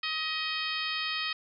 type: harmonic tone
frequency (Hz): 630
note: D#5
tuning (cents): +21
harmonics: 2 / 3 / 4 / 5 / 6 / 7 / 8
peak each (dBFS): -38 / -37 / -36 / -37 / -39 / -38 / -41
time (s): 0.03-1.33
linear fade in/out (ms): 5
effects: none